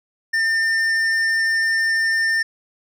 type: tone with hard clipping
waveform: triangle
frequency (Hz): 1803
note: A6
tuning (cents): +42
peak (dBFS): -18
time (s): 0.33-2.43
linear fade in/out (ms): 10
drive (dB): 11
effects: none